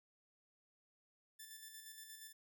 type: tone with tremolo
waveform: 5% pulse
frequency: 1760 Hz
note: A6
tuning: in tune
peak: -40 dBFS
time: 1.39-2.33 s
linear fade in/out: 10 ms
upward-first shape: square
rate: 8.5 Hz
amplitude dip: 40%
effects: none